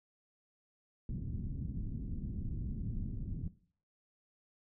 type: low-pass noise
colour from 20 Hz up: pink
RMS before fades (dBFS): -39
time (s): 1.09-3.48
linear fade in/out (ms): 2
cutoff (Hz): 230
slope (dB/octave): 24
effects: noise-tail reverb RT60 0.5 s tail -17 dB re dry

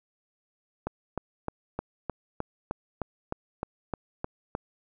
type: click train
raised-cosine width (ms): 1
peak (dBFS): -16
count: 13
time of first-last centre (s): 0.87-4.551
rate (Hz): 3.26
effects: none

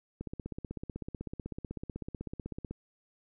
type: click train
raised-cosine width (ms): 3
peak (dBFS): -25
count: 41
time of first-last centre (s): 0.21-2.71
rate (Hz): 16
effects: none

